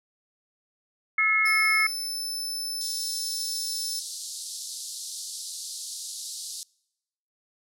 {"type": "harmonic tone", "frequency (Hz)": 433.1, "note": "A4", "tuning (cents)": -27, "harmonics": [3, 4, 5], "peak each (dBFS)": [-28, -32, -20], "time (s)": [1.18, 1.87], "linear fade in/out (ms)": 5}
{"type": "tone", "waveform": "sawtooth", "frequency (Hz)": 5274, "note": "E8", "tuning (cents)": 0, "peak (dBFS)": -27, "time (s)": [1.45, 4], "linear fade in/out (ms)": 10}
{"type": "band-pass noise", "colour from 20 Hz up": "pink", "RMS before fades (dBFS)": -37, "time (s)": [2.81, 6.63], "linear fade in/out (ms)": 0, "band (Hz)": [4000, 11000], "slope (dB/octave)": 48}
{"effects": ["noise-tail reverb RT60 0.9 s tail -26 dB re dry"]}